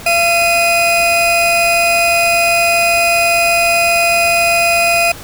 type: tone pair together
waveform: 40% pulse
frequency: 682.1 / 2486 Hz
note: F5 / D#7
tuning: -41 / -2 cents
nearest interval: octave + minor seventh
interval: 2239 cents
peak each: -12 dBFS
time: 0.06-5.12 s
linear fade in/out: 5 ms
effects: pink hiss -32 dBFS RMS until 5.23 s